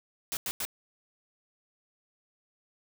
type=noise bursts; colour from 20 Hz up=white; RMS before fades=-33 dBFS; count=3; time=0.32-0.651 s; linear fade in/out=0 ms; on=49 ms; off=92 ms; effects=none